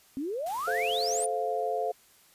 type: exponential sweep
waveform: sine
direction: up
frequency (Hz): 256.2 to 9680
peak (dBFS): -30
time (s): 0.17-1.26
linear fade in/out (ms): 0
type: noise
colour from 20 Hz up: white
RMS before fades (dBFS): -45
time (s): 0.46-1.25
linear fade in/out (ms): 5
type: chord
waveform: sine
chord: F major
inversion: first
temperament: just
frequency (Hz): 436.5 / 523.8 / 698.5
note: A4 / C5 / F5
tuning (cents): -14 / +2 / 0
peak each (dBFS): -32 / -33 / -30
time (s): 0.67-1.92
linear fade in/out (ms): 10
effects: white hiss -60 dBFS RMS until 2.34 s + resampled to 32000 Hz